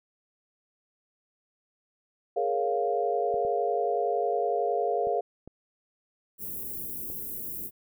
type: chord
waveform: sine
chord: Bb minor seventh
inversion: third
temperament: equal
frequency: 415.3 / 466.2 / 554.4 / 698.5 Hz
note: Ab4 / Bb4 / Db5 / F5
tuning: 0 / 0 / 0 / 0 cents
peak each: -30 / -30 / -33 / -28 dBFS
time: 2.36-5.21 s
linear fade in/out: 10 ms
type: clicks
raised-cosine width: 2 ms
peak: -30 dBFS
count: 5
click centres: 3.342 / 3.45 / 5.071 / 5.476 / 7.101 s
type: band-stop noise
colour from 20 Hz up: white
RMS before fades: -36 dBFS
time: 6.38-7.71 s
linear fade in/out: 50 ms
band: 420 to 12000 Hz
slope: 24 dB/octave
effects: none